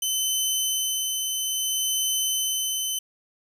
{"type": "tone with tremolo", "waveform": "15% pulse", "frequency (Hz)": 3048, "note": "G7", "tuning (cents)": -49, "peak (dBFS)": -15, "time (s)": [0.02, 2.99], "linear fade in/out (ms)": 5, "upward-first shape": "sine", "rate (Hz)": 0.6, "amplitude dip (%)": 30, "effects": []}